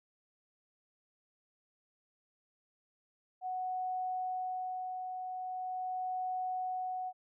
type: tone with tremolo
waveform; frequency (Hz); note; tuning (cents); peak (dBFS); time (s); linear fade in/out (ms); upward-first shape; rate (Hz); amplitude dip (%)
sine; 740; F#5; 0; -33; 3.41-7.13; 50; sine; 0.42; 40
effects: none